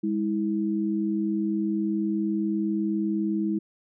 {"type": "tone pair together", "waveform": "sine", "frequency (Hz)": [204, 323.8], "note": ["G#3", "E4"], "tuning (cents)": [-31, -31], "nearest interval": "minor sixth", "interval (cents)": 800, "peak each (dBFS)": [-26, -26], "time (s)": [0.03, 3.59], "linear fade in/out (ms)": 10, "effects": []}